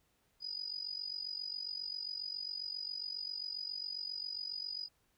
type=tone with amplitude modulation; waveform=sine; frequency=4947 Hz; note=D#8; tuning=11 cents flat; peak=-35 dBFS; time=0.4-4.89 s; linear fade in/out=50 ms; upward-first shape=sine; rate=47.4 Hz; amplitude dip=85%; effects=pink hiss -75 dBFS RMS until 5.17 s